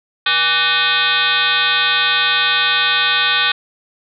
sine tone with frequency modulation, 2520 Hz, D#7, 21 cents sharp, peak -12 dBFS, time 0.26-3.52 s, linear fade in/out 5 ms, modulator 340 Hz, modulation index 4.1, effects none

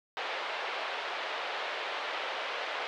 pink band-pass noise, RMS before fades -36 dBFS, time 0.17-2.87 s, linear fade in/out 0 ms, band 520 to 3600 Hz, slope 24 dB/octave, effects none

